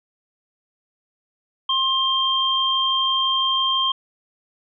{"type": "tone pair together", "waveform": "sine", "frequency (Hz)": [1060, 3173], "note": ["C6", "G7"], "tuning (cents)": [22, 20], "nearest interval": "octave + perfect fifth", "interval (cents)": 1898, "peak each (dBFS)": [-22, -19], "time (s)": [1.69, 3.92], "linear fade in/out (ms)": 5, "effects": []}